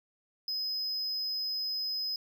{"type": "tone", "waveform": "triangle", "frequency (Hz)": 5060, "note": "D#8", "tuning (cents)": 28, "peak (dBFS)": -30, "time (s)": [0.48, 2.16], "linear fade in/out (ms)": 2, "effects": []}